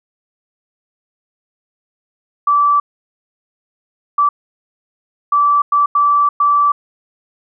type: tone bursts at uneven times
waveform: sine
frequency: 1160 Hz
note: D6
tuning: 22 cents flat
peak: -9 dBFS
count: 6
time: 2.47-2.8 / 4.18-4.29 / 5.32-5.62 / 5.72-5.86 / 5.95-6.29 / 6.4-6.72 s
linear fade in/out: 5 ms
effects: none